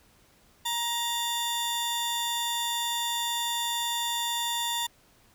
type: tone pair together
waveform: sawtooth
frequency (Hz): 940 / 3549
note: A#5 / A7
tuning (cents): +14 / +14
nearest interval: octave + major seventh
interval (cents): 2300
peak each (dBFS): -27 / -27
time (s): 0.65-4.87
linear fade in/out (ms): 10
effects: pink hiss -61 dBFS RMS until 5.34 s